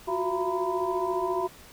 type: tone cluster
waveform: sine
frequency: 356.4 / 370.9 / 676 / 941 / 1005 Hz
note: F4 / F#4 / E5 / A#5 / B5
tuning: +35 / +4 / +43 / +16 / +30 cents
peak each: -34 / -29 / -32 / -35 / -31 dBFS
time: 0.07-1.48 s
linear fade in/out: 20 ms
effects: pink hiss -50 dBFS RMS until 1.72 s